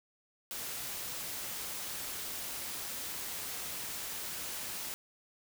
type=noise; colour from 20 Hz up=white; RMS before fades=-40 dBFS; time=0.51-4.94 s; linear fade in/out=0 ms; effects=none